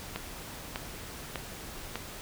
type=click train; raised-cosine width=0.3 ms; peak=-17 dBFS; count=4; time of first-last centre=0.16-1.956 s; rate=1.67 Hz; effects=pink hiss -43 dBFS RMS until 2.21 s